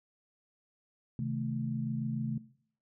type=chord; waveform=sine; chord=A diminished; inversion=first; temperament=just; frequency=132 / 158.4 / 220 Hz; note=C3 / Eb3 / A3; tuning=+16 / +31 / 0 cents; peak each=-34 / -39 / -36 dBFS; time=1.19-2.38 s; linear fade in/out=2 ms; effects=noise-tail reverb RT60 0.6 s tail -19 dB re dry